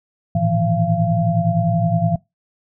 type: tone cluster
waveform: sine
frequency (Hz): 109 / 117.8 / 158 / 168.6 / 684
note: A2 / A#2 / D#3 / E3 / F5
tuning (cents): -16 / +19 / +27 / +39 / -36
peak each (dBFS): -22 / -24 / -22 / -19 / -22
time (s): 0.35-2.16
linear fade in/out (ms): 5
effects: noise-tail reverb RT60 0.2 s tail -22 dB re dry